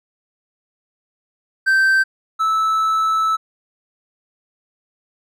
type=tone pair in turn; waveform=triangle; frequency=1557 / 1309.3 Hz; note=G6 / E6; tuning=-12 / -12 cents; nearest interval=minor third; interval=300 cents; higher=first; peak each=-10 / -13 dBFS; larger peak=first; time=1.66-2.04 / 2.39-3.37 s; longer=second; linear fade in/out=20 ms; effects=none